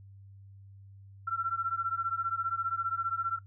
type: beating tone pair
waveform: sine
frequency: 1348 / 1363 Hz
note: E6 / F6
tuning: +38 / -43 cents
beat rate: 15 Hz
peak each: -32 / -32 dBFS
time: 1.27-3.39 s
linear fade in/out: 10 ms
effects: noise-tail reverb RT60 0.1 s tail -17 dB re dry + added 98 Hz sine -49 dBFS peak until 3.46 s